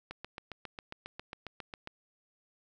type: click train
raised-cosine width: 0.3 ms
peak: -25 dBFS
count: 14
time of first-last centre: 0.11-1.874 s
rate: 7.37 Hz
effects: none